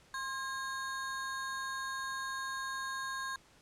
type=ring-modulated tone; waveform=square; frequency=1340 Hz; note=E6; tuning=28 cents sharp; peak=-34 dBFS; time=0.14-3.36 s; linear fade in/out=2 ms; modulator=283 Hz; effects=pink hiss -63 dBFS RMS until 3.61 s + low-pass 9000 Hz 12 dB/octave